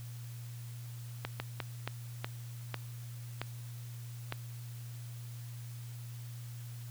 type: slowing click train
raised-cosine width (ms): 0.3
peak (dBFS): -19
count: 8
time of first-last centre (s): 1.25-4.324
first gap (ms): 150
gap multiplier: 1.35
effects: added 119 Hz sine -42 dBFS peak until 6.9 s + white hiss -56 dBFS RMS until 6.9 s